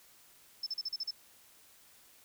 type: tone bursts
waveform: sine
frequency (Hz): 5274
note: E8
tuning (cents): 0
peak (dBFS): -33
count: 7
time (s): 0.63-1.109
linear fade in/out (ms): 5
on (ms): 35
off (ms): 39
effects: white hiss -61 dBFS RMS until 2.24 s